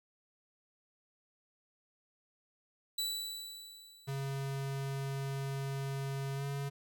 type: tone with exponential decay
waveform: sawtooth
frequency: 3951 Hz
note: B7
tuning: in tune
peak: -29 dBFS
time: 2.98-4.64 s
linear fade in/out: 5 ms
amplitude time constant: 360 ms
type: tone with pitch glide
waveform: square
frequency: 137 to 139.8 Hz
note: C#3 to C#3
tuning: -20 to +15 cents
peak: -36 dBFS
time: 4.07-6.7 s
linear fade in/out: 20 ms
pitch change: +35 cents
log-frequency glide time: 6.35-6.44 s
effects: none